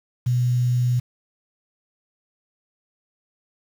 sine tone with quantisation, 123.47 Hz, B2, in tune, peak -17 dBFS, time 0.26-1 s, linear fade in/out 10 ms, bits 7, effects none

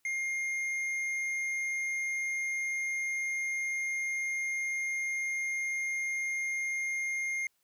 sine tone with tanh clipping, 2123 Hz, C7, 25 cents sharp, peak -32 dBFS, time 0.05-7.47 s, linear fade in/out 2 ms, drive 8 dB, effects white hiss -75 dBFS RMS until 7.63 s

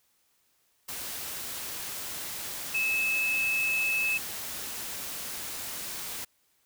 sine tone in noise, 2600 Hz, E7, 24 cents flat, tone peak -25 dBFS, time 2.74-4.18 s, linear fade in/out 10 ms, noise white, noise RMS -37 dBFS, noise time 0.88-6.25 s, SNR +9 dB, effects white hiss -70 dBFS RMS until 6.65 s

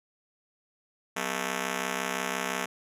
5% pulse ring-modulated tone, 220 Hz, A3, in tune, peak -15 dBFS, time 1.16-2.66 s, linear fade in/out 10 ms, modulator 32.9 Hz, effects resampled to 32000 Hz

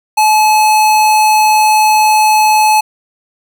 square tone, 859 Hz, A5, 42 cents flat, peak -7 dBFS, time 0.17-2.81 s, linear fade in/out 10 ms, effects none

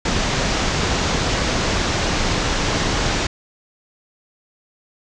pink low-pass noise, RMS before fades -20 dBFS, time 0.05-3.27 s, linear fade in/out 5 ms, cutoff 7000 Hz, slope 48 dB/octave, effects none

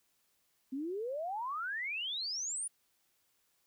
sine exponential sweep, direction up, 254.9 to 9900 Hz, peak -35 dBFS, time 0.72-2.68 s, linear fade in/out 10 ms, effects white hiss -75 dBFS RMS until 3.66 s

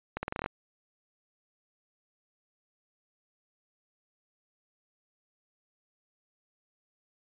accelerating click train, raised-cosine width 0.5 ms, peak -17 dBFS, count 9, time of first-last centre 0.17-0.461 s, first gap 60 ms, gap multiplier 0.85, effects resampled to 8000 Hz

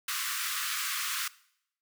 pink high-pass noise, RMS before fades -33 dBFS, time 0.08-1.28 s, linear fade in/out 5 ms, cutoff 1100 Hz, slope 96 dB/octave, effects noise-tail reverb RT60 0.7 s tail -20 dB re dry

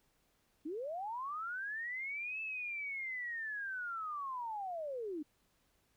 sine linear two-way sweep, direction up then down, 282.8 to 2637 to 282.8 Hz, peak -38 dBFS, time 0.65-5.23 s, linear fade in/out 10 ms, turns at 2.41 s, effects pink hiss -75 dBFS RMS until 5.96 s

